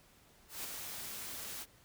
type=noise with ADSR envelope; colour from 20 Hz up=white; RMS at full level=-40 dBFS; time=0.48-1.66 s; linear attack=160 ms; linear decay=14 ms; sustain=-4 dB; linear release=42 ms; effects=pink hiss -64 dBFS RMS until 1.84 s